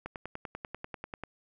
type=click train; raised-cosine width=0.5 ms; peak=-23 dBFS; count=13; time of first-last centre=0.06-1.236 s; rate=10.2 Hz; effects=none